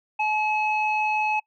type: tone pair together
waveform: sine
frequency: 855 / 2571 Hz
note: A5 / E7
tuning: -50 / -44 cents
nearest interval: octave + perfect fifth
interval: 1906 cents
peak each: -22 / -25 dBFS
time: 0.19-1.4 s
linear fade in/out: 10 ms
effects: noise-tail reverb RT60 0.1 s tail -25 dB re dry + tanh soft clip ceiling -14 dBFS